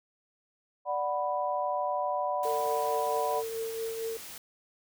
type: chord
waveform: sine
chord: B minor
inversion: first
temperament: equal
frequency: 587.3 / 740 / 987.8 Hz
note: D5 / F#5 / B5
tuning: 0 / 0 / 0 cents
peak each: -32 dBFS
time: 0.85-3.43 s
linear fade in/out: 50 ms
type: noise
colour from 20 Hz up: white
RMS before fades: -44 dBFS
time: 2.43-4.38 s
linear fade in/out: 2 ms
type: tone with tremolo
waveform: sine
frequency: 451.8 Hz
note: A4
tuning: 46 cents sharp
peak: -30 dBFS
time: 2.45-4.17 s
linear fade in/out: 2 ms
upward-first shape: triangle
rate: 4.5 Hz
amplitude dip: 45%
effects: none